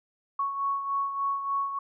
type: beating tone pair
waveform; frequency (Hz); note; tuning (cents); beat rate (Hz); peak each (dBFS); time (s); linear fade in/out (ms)
sine; 1108.7 / 1112.1; C#6 / C#6; 0 / +5; 3.4; -27 / -35; 0.39-1.79; 5
effects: none